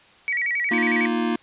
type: tone with vibrato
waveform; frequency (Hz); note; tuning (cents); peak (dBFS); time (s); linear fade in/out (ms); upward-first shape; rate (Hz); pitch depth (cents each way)
sine; 2093; C7; 0; -21; 0.28-1.06; 0; square; 11; 140
type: chord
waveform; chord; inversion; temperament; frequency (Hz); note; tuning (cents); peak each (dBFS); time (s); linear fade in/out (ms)
square; Bb suspended fourth; none; just; 233.1 / 310.8 / 349.6; Bb3 / Eb4 / F4; 0 / -2 / +2; -24 / -28 / -27; 0.71-1.36; 5
effects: white hiss -52 dBFS RMS until 1.42 s + resampled to 8000 Hz